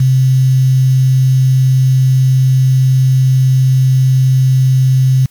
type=tone with quantisation; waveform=sine; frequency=130.8 Hz; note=C3; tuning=in tune; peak=-6 dBFS; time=0-5.26 s; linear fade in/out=5 ms; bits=5; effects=white hiss -51 dBFS RMS until 5.3 s + MP3 96 kbps